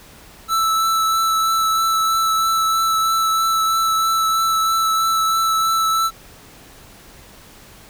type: tone with vibrato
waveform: square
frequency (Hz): 1318.5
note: E6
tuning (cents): 0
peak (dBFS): -16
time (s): 0.48-6.11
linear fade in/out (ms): 50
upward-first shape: triangle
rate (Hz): 3.1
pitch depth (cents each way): 12
effects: pink hiss -44 dBFS RMS until 7.89 s